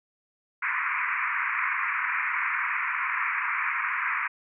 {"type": "band-pass noise", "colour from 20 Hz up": "white", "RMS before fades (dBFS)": -28, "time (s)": [0.62, 4.28], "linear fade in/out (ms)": 10, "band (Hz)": [980, 2400], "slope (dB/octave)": 96, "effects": []}